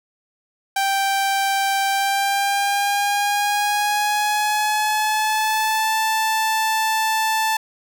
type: tone with pitch glide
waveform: sawtooth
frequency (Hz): 784 to 880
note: G5 to A5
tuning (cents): 0 to 0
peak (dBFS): -14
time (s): 0.76-7.57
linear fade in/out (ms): 5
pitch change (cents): +200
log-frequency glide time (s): 1.88-5.96
effects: none